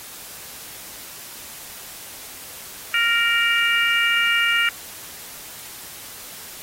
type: harmonic tone with a mistuned harmonic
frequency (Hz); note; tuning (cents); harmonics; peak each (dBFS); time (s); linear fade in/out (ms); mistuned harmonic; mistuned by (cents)
465.7; A#4; -2; 3 / 4 / 5 / 6; -22 / -22 / -22 / -22; 2.94-4.69; 2; 6; +17
effects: white hiss -38 dBFS RMS until 6.62 s + AAC 48 kbps